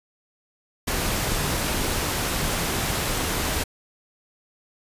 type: noise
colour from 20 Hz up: pink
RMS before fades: -25 dBFS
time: 0.87-3.64 s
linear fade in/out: 10 ms
effects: resampled to 32000 Hz